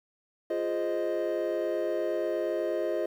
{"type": "chord", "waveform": "triangle", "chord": "F minor seventh", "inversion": "none", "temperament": "equal with one note detuned", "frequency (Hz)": [346.8, 415.3, 523.3, 622.3], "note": ["F4", "Ab4", "C5", "Eb5"], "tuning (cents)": [-12, 0, 0, 0], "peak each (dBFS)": [-30, -32, -32, -29], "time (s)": [0.5, 3.06], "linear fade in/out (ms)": 5, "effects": ["tanh soft clip ceiling -16 dBFS", "10-bit"]}